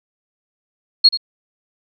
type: tone with echo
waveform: sine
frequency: 4300 Hz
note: C8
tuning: 47 cents sharp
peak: -5 dBFS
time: 1.04-1.09 s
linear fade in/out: 10 ms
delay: 84 ms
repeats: 1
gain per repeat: -13 dB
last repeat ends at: 1.174 s
effects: none